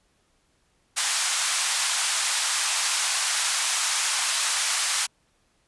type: band-pass noise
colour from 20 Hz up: white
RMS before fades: -25 dBFS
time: 0.96-5.07 s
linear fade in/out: 20 ms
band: 820 to 9900 Hz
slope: 24 dB/octave
effects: pink hiss -67 dBFS RMS until 5.67 s + resampled to 24000 Hz